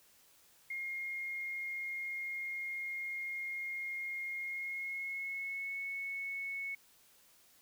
sine tone with pitch glide, 2137 to 2205 Hz, C7 to C#7, +36 to -10 cents, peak -37 dBFS, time 0.7-6.75 s, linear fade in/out 5 ms, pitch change +54 cents, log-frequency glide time 4.37-5.76 s, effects white hiss -65 dBFS RMS until 7.61 s

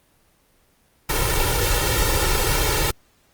pink noise with comb filter, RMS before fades -20 dBFS, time 1.09-2.91 s, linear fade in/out 5 ms, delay 2.2 ms, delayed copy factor +0.9, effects pink hiss -60 dBFS RMS until 3.33 s + Opus 24 kbps

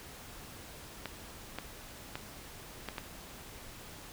clicks, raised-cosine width 0.3 ms, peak -21 dBFS, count 5, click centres 1.057 / 1.586 / 2.155 / 2.887 / 2.982 s, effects pink hiss -49 dBFS RMS until 4.12 s

